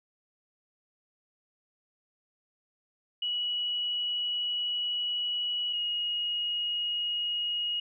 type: tone pair in turn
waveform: sine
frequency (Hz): 2928 / 2884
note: F#7 / F#7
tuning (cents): -19 / -45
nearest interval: unison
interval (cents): 26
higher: first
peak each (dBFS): -28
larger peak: neither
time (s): 3.22-5.73 / 5.73-7.8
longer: first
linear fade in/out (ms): 5
effects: none